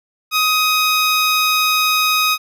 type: tone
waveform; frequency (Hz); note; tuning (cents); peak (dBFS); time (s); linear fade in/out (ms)
15% pulse; 1256; D#6; +16; -7; 0.31-2.38; 50
effects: none